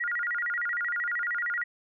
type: tone with vibrato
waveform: sine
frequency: 1649 Hz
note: G#6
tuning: 13 cents flat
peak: -27 dBFS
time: 0-1.64 s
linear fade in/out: 10 ms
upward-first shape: square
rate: 13 Hz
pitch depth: 260 cents each way
effects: none